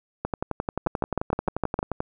two click trains, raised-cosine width 1 ms, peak -12 / -9 dBFS, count 21 / 7, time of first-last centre 0.25-2.004 / 0.87-1.79 s, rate 11.4 / 6.52 Hz, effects none

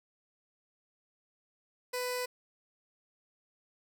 15% pulse tone with notch filter, 497.7 Hz, B4, 13 cents sharp, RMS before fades -35 dBFS, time 1.93-2.26 s, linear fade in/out 10 ms, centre 1300 Hz, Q 1.2, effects none

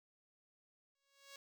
5% pulse tone with exponential growth, 554.4 Hz, C#5, in tune, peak -39 dBFS, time 0.95-1.36 s, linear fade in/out 2 ms, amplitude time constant 88 ms, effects none

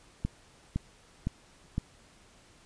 click train, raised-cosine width 5 ms, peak -17 dBFS, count 4, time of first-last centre 0.25-1.781 s, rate 1.96 Hz, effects pink hiss -59 dBFS RMS until 2.65 s + resampled to 22050 Hz

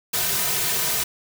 white noise with comb filter, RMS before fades -23 dBFS, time 0.13-1.04 s, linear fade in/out 10 ms, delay 3.6 ms, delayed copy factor -0.9, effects none

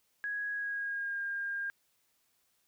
sine tone with pitch glide, 1661.2 to 1609.3 Hz, G#6 to G6, 0 to +45 cents, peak -33 dBFS, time 0.24-1.7 s, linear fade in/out 0 ms, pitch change -55 cents, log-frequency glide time 0.51-1.22 s, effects white hiss -74 dBFS RMS until 2.67 s

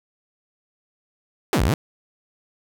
sawtooth exponential two-way sweep, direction down then up, 465.4 to 46.8 to 177.7 Hz, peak -13 dBFS, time 1.53-1.74 s, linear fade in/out 0 ms, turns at 1.63 s, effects none

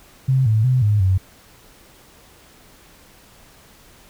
sine tone with pitch steps, 132 / 109.2 / 128 / 104.5 / 94.1 Hz, C3 / A2 / C3 / G#2 / F#2, +16 / -13 / -38 / +11 / +30 cents, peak -13 dBFS, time 0.28-1.18 s, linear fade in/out 10 ms, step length 180 ms, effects pink hiss -49 dBFS RMS until 4.09 s

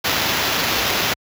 white noise with sample-and-hold, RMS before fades -20 dBFS, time 0.04-1.14 s, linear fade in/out 10 ms, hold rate 8820 Hz, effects high-pass 60 Hz 12 dB/octave

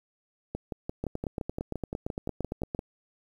two click trains, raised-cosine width 2 ms, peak -18 / -19 dBFS, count 16 / 14, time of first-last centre 1.04-2.748 / 0.55-2.791 s, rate 8.78 / 5.8 Hz, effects 9-bit

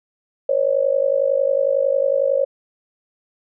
sine tone with amplitude modulation, 549 Hz, C#5, 17 cents flat, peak -11 dBFS, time 0.49-2.45 s, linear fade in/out 5 ms, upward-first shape sine, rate 51 Hz, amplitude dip 90%, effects none

